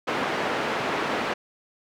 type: band-pass noise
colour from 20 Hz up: pink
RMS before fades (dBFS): -27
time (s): 0.07-1.34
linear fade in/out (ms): 10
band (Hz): 310 to 2300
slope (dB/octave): 12
effects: none